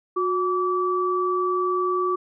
sine tone pair together, 363.8 / 1153.7 Hz, F#4 / D6, -29 / -31 cents, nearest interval octave + minor sixth, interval 1998 cents, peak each -23 dBFS, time 0.16-2.16 s, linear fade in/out 10 ms, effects none

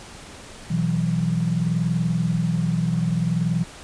sine chord, B suspended fourth, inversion none, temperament just, 123.47 / 164.63 / 185.21 Hz, B2 / E3 / F#3, 0 / -2 / +2 cents, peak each -26 / -21 / -26 dBFS, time 0.7-3.64 s, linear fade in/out 10 ms, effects pink hiss -41 dBFS RMS until 3.83 s + resampled to 22050 Hz

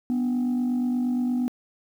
sine tone pair together, 246.9 / 295.4 Hz, B3 / D4, 0 / +10 cents, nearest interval minor third, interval 310 cents, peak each -20 / -31 dBFS, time 0.1-1.48 s, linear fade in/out 0 ms, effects tanh soft clip ceiling -20 dBFS + 9-bit

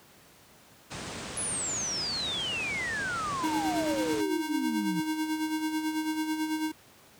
pink low-pass noise, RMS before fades -38 dBFS, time 0.9-4.22 s, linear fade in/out 20 ms, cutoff 9300 Hz, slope 96 dB/octave
sine exponential sweep, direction down, 10548 to 167.9 Hz, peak -30 dBFS, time 1.37-5 s, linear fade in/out 2 ms
square tone with tremolo, 312.4 Hz, D#4, 7 cents sharp, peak -27 dBFS, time 3.43-6.72 s, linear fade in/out 10 ms, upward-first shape sine, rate 9.1 Hz, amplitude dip 55%
effects pink hiss -56 dBFS RMS until 7.19 s + high-pass 100 Hz 12 dB/octave

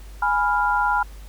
sine chord, F diminished, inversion first, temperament equal, 830.6 / 987.8 / 1396.9 Hz, Ab5 / Cb6 / F6, 0 / 0 / 0 cents, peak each -22 / -22 / -22 dBFS, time 0.22-1.03 s, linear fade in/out 5 ms, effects added 50 Hz sine -37 dBFS peak until 1.28 s + pink hiss -50 dBFS RMS until 1.28 s

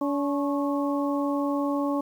harmonic tone with a mistuned harmonic, 284.9 Hz, C#4, 48 cents sharp, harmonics 1 / 2 / 3 / 4, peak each -25 / -30 / -35 / -33 dBFS, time 0.01-2.01 s, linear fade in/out 5 ms, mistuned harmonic 4, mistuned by -66 cents, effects 9-bit

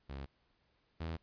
sawtooth tone pair in turn, 68.5 / 81.46 Hz, C#2 / E2, -20 / -20 cents, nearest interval minor third, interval 300 cents, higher second, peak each -38 / -34 dBFS, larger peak second, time 0.09-0.26 / 1-1.17 s, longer neither, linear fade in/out 10 ms, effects pink hiss -75 dBFS RMS until 1.22 s + resampled to 11025 Hz

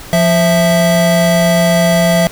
square tone pair together, 174.48 / 660 Hz, F3 / E5, -1 / +2 cents, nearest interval octave + major seventh, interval 2303 cents, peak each -12 dBFS, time 0.13-2.27 s, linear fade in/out 0 ms, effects pink hiss -32 dBFS RMS until 2.31 s

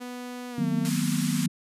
sawtooth tone with pitch glide, 246.9 to 226.4 Hz, B3 to A3, 0 to +50 cents, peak -31 dBFS, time 0-0.9 s, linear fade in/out 20 ms, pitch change -150 cents, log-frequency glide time 0.5-0.67 s
sine chord, B major seventh, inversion first, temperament equal with one note detuned, 155.56 / 185 / 233.1 / 252.7 Hz, D#3 / F#3 / A#3 / B3, 0 / 0 / 0 / +40 cents, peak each -29 dBFS, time 0.58-1.48 s, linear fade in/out 5 ms
white band-pass noise, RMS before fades -36 dBFS, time 0.85-1.46 s, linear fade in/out 0 ms, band 1000 to 11000 Hz, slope 24 dB/octave
effects resampled to 32000 Hz

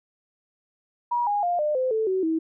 sine tone with pitch steps, 960 / 821.4 / 702.8 / 601.3 / 514.5 / 440.2 / 376.6 / 322.2 Hz, B5 / G#5 / F5 / D5 / C5 / A4 / F#4 / E4, -49 / -19 / +11 / +41 / -29 / +1 / +31 / -39 cents, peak -21 dBFS, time 1.11-2.39 s, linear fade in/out 10 ms, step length 160 ms, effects none

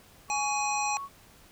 sine tone with pitch glide, 1121 to 1110.7 Hz, C#6 to C#6, +19 to +3 cents, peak -35 dBFS, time 0.28-1.09 s, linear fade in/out 50 ms, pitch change -16 cents, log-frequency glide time 0.44-0.68 s
harmonic tone, 834 Hz, G#5, 7 cents sharp, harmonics 1 / 3 / 5 / 7 / 9, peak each -29 / -33 / -41 / -36 / -38 dBFS, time 0.3-0.97 s, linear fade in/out 0 ms
effects pink hiss -56 dBFS RMS until 1.51 s

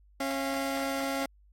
20% pulse tone pair together, 272.9 / 687.7 Hz, C#4 / F5, -27 / -27 cents, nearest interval octave + major third, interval 1600 cents, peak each -26 / -30 dBFS, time 0.2-1.26 s, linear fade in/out 5 ms, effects added 50 Hz sine -57 dBFS peak until 1.52 s + AAC 48 kbps

